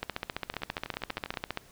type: two click trains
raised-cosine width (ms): 0.3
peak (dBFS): -21 / -15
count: 11 / 24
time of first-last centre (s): 0.54-1.34 / 0.03-1.574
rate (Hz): 12.5 / 14.9
effects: pink hiss -57 dBFS RMS until 1.71 s